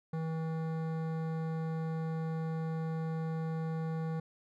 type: tone with hard clipping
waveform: sine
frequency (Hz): 161.1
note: E3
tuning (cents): -39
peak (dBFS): -35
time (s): 0.13-4.2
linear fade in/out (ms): 5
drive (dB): 15
effects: none